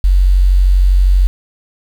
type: tone with quantisation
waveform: sine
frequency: 46.3 Hz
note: F#1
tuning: 2 cents sharp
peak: -6 dBFS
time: 0.04-1.27 s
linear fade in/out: 0 ms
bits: 6
effects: none